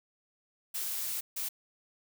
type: noise bursts at uneven times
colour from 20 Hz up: blue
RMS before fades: -35 dBFS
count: 2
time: 0.74-1.21 / 1.36-1.49 s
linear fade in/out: 10 ms
effects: none